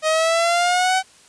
sawtooth exponential sweep, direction up, 622.3 to 762 Hz, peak -12 dBFS, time 0.02-1.03 s, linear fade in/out 50 ms, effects white hiss -50 dBFS RMS until 1.28 s + resampled to 22050 Hz

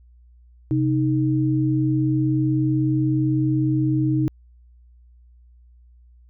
sine tone pair together, 130.8 / 311.1 Hz, C3 / D#4, 0 / 0 cents, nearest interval octave + minor third, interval 1500 cents, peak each -20 dBFS, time 0.71-4.28 s, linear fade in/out 0 ms, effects added 60 Hz sine -48 dBFS peak until 6.29 s

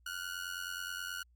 sawtooth ring-modulated tone, 1453 Hz, F#6, 32 cents flat, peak -32 dBFS, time 0.06-1.23 s, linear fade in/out 5 ms, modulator 44.7 Hz, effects added 60 Hz sine -63 dBFS peak until 1.35 s + Opus 48 kbps

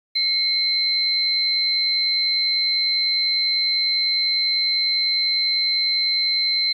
sine tone pair together, 2169 / 4095 Hz, C#7 / C8, -38 / -38 cents, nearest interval major seventh, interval 1100 cents, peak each -27 / -18 dBFS, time 0.15-6.73 s, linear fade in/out 10 ms, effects 9-bit

